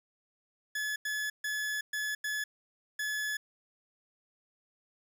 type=tone bursts at uneven times; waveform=40% pulse; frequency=1711 Hz; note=A6; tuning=49 cents flat; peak=-31 dBFS; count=6; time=0.75-0.96 / 1.05-1.3 / 1.44-1.81 / 1.93-2.15 / 2.24-2.44 / 2.99-3.37 s; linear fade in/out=5 ms; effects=none